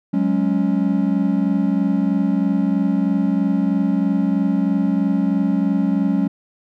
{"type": "chord", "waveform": "triangle", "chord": "F# suspended second", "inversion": "none", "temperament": "just", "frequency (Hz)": [185, 208.1, 277.5], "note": ["F#3", "G#3", "C#4"], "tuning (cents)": [0, 4, 2], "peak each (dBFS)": -18, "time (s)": [0.13, 6.28], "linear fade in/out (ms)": 10, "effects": []}